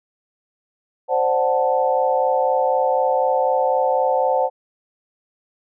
sine chord, D dominant seventh, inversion third, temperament equal, 523.3 / 587.3 / 740 / 880 Hz, C5 / D5 / F#5 / A5, 0 / 0 / 0 / 0 cents, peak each -19 / -24 / -21 / -22 dBFS, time 1.08-4.5 s, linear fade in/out 50 ms, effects none

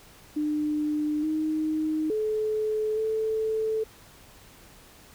sine tone with pitch steps, 300.8 / 311.3 / 430.9 / 438.9 Hz, D4 / D#4 / A4 / A4, +42 / +1 / -36 / -4 cents, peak -24 dBFS, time 0.36-3.84 s, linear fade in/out 10 ms, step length 870 ms, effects pink hiss -52 dBFS RMS until 5.14 s

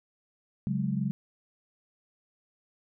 sine chord, C# suspended fourth, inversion none, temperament equal, 138.59 / 185 / 207.7 Hz, C#3 / F#3 / G#3, 0 / 0 / 0 cents, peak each -31 dBFS, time 0.67-1.11 s, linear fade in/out 0 ms, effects none

